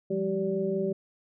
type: tone cluster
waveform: sine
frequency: 174.4 / 199.9 / 386.2 / 578 Hz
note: F3 / G3 / G4 / D5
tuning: -2 / +34 / -26 / -28 cents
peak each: -35 / -32 / -28 / -34 dBFS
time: 0.1-0.93 s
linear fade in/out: 10 ms
effects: none